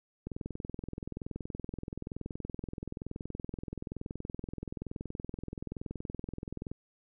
click train, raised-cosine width 3 ms, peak -25 dBFS, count 137, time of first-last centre 0.27-6.715 s, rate 21.1 Hz, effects none

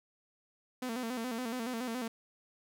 sawtooth tone with vibrato, 239.9 Hz, A#3, 50 cents sharp, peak -31 dBFS, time 0.82-2.08 s, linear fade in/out 5 ms, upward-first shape square, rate 7.1 Hz, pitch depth 95 cents each way, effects none

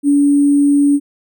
sine tone with sample-and-hold, 285.6 Hz, D4, 48 cents flat, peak -8 dBFS, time 0.03-1 s, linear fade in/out 50 ms, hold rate 8820 Hz, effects none

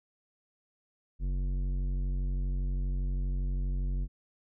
sine tone with tanh clipping, 46.25 Hz, F#1, in tune, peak -30 dBFS, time 1.19-4.08 s, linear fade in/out 50 ms, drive 12 dB, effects none

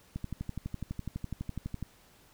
click train, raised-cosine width 5 ms, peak -23 dBFS, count 21, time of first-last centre 0.16-1.827 s, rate 12 Hz, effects pink hiss -61 dBFS RMS until 2.33 s

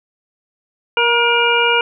harmonic tone with a mistuned harmonic, 474.9 Hz, A#4, 32 cents sharp, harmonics 1 / 2 / 3 / 5 / 6, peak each -18 / -18 / -18 / -18 / -18 dBFS, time 0.97-1.81 s, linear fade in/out 2 ms, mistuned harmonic 1, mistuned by -17 cents, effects none

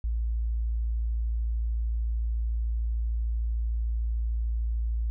sine tone, 56.7 Hz, A#1, 47 cents flat, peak -25 dBFS, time 0.04-5.1 s, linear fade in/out 0 ms, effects none

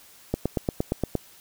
click train, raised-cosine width 2 ms, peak -10 dBFS, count 8, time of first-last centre 0.34-1.153 s, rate 8.61 Hz, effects white hiss -52 dBFS RMS until 1.4 s

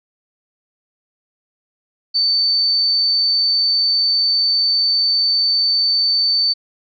sine tone, 4545 Hz, C#8, 42 cents sharp, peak -13 dBFS, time 2.14-6.54 s, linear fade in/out 20 ms, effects none

